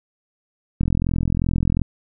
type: click train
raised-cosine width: 5 ms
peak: -8 dBFS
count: 44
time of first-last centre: 0.81-1.817 s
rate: 42.7 Hz
effects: none